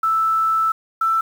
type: tone pair in turn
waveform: sine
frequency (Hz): 1318.5 / 1328.4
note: E6 / E6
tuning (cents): 0 / +13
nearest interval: unison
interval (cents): 13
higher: second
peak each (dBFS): -15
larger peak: neither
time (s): 0.03-0.72 / 1.01-1.21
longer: first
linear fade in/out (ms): 5
effects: 7-bit